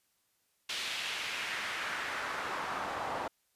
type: noise with band-pass filter sweep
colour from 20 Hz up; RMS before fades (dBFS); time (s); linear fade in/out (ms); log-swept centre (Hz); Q
pink; -37; 0.69-3.28; 5; 3400 to 800; 1.5
effects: white hiss -75 dBFS RMS until 3.55 s + resampled to 32000 Hz